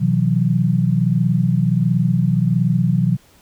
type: tone cluster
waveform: sine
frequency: 125.7 / 161.2 / 182.6 Hz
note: B2 / E3 / F#3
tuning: +31 / -38 / -23 cents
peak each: -18 dBFS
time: 0-3.17 s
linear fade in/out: 20 ms
effects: pink hiss -52 dBFS RMS until 3.41 s